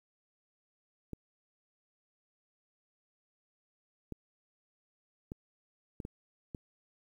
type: clicks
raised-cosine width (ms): 3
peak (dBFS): -27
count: 6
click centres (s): 1.133 / 4.123 / 5.319 / 6.002 / 6.051 / 6.548
effects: 10-bit